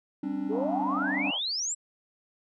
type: chord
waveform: triangle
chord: G suspended fourth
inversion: none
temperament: equal with one note detuned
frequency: 196 / 268.2 / 293.7 Hz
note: G3 / C4 / D4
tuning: 0 / +43 / 0 cents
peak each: -34 / -31 / -30 dBFS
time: 0.23-1.31 s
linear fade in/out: 5 ms
type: exponential sweep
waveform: sine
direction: up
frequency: 399.1 to 7920 Hz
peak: -28 dBFS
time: 0.49-1.75 s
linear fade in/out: 20 ms
type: band-pass noise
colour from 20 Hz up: white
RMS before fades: -38 dBFS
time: 0.5-1.4 s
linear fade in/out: 50 ms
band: 610 to 930 Hz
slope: 48 dB/octave
effects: none